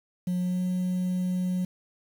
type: tone with pitch glide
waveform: sine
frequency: 180 to 182.2 Hz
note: F#3 to F#3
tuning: -47 to -26 cents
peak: -22 dBFS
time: 0.27-1.65 s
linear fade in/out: 5 ms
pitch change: +21 cents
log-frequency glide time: 0.4-0.62 s
effects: tanh soft clip ceiling -24 dBFS + 8-bit